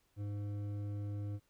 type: tone with hard clipping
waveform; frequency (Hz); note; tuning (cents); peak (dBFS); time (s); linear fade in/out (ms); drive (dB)
sine; 102.4; G#2; -24; -39; 0.16-1.4; 50; 9
effects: pink hiss -75 dBFS RMS until 1.49 s